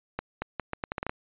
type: accelerating click train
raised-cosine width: 0.5 ms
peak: -15 dBFS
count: 10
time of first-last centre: 0.19-1.095 s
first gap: 230 ms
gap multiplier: 0.77
effects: resampled to 8000 Hz

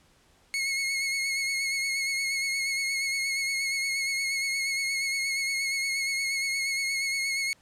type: tone with vibrato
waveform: sawtooth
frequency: 2179 Hz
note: C#7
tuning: 30 cents flat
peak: -23 dBFS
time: 0.54-7.53 s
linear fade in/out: 0 ms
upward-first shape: sine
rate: 8.5 Hz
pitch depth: 31 cents each way
effects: pink hiss -62 dBFS RMS until 7.61 s + low-pass 10000 Hz 12 dB/octave

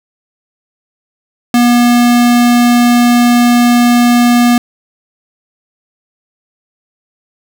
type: tone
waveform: square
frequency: 241 Hz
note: B3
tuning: 42 cents flat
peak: -6 dBFS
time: 1.54-4.58 s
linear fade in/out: 2 ms
effects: none

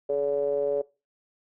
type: ring-modulated tone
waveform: triangle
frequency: 72.6 Hz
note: D2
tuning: 19 cents flat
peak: -18 dBFS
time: 0.09-0.82 s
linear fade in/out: 10 ms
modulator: 498 Hz
effects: noise-tail reverb RT60 0.3 s tail -22 dB re dry

